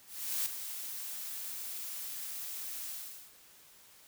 blue noise with ADSR envelope, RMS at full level -32 dBFS, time 0.06-3.33 s, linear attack 400 ms, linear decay 4 ms, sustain -9 dB, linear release 430 ms, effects white hiss -59 dBFS RMS until 4.07 s

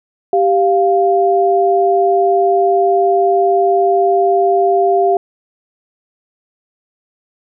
sine tone pair together, 392 / 698.5 Hz, G4 / F5, 0 / 0 cents, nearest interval minor seventh, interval 1000 cents, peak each -12 dBFS, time 0.33-5.17 s, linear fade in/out 2 ms, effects none

